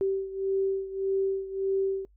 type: beating tone pair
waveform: sine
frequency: 387 / 388.7 Hz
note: G4 / G4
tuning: -22 / -15 cents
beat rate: 1.7 Hz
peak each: -27 / -31 dBFS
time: 0.01-2.05 s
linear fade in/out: 0 ms
effects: noise-tail reverb RT60 0.1 s tail -22 dB re dry + added 50 Hz sine -57 dBFS peak until 2.16 s